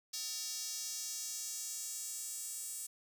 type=tone with high-pass filter sweep; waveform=square; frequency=254.1 Hz; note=B3; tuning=49 cents sharp; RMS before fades=-42 dBFS; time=0.13-2.87 s; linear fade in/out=10 ms; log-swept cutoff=5200 to 8300 Hz; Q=2.5; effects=none